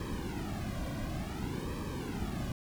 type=noise with flanger; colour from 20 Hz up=brown; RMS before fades=-37 dBFS; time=0-2.52 s; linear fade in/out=2 ms; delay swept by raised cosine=1.4 to 2.33 ms; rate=0.56 Hz; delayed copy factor=-1; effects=none